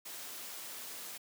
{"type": "noise", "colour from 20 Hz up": "white", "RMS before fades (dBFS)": -45, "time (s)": [0.05, 1.18], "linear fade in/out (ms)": 10, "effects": ["high-pass 200 Hz 12 dB/octave"]}